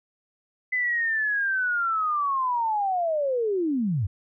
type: linear sweep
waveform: sine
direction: down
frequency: 2026 to 83.7 Hz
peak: -22 dBFS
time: 0.72-4.07 s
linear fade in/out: 10 ms
effects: none